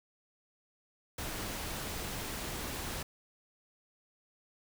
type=noise; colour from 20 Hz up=pink; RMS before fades=-39 dBFS; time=1.18-3.03 s; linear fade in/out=5 ms; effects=none